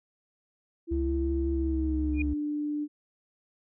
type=tone with pitch glide; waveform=sine; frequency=334.6 to 296.4 Hz; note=E4 to D4; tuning=+26 to +16 cents; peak=-28 dBFS; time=0.87-2.88 s; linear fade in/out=50 ms; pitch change=-210 cents; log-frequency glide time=1.52-2.29 s
type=tone with vibrato; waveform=triangle; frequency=69.5 Hz; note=C#2; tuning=5 cents sharp; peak=-26 dBFS; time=0.91-2.34 s; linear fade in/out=10 ms; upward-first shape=triangle; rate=5.5 Hz; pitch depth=36 cents each way
type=tone with exponential growth; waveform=sine; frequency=2435 Hz; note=D#7; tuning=38 cents flat; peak=-28 dBFS; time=2.13-2.22 s; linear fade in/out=5 ms; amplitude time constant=19 ms
effects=none